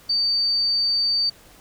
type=tone; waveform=sine; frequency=4600 Hz; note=D8; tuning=37 cents flat; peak=-18 dBFS; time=0.09-1.3 s; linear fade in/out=10 ms; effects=pink hiss -50 dBFS RMS until 1.6 s